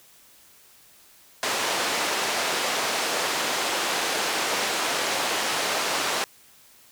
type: band-pass noise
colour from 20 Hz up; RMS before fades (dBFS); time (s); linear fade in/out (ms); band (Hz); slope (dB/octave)
pink; -26; 1.43-6.24; 0; 480 to 7700; 12
effects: white hiss -54 dBFS RMS until 6.91 s